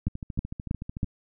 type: two click trains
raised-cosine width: 5 ms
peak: -14 / -22 dBFS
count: 4 / 14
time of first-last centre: 0.07-1.032 / 0.08-1.043 s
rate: 3.12 / 13.5 Hz
effects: none